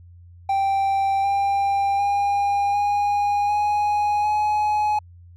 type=tone with pitch steps; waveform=triangle; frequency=784 / 795.4 / 807 / 818.7 / 830.6 / 842.7 Hz; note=G5 / G5 / G#5 / G#5 / G#5 / G#5; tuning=0 / +25 / -50 / -25 / 0 / +25 cents; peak=-16 dBFS; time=0.49-4.99 s; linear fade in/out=5 ms; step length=750 ms; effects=added 87 Hz sine -43 dBFS peak until 5.36 s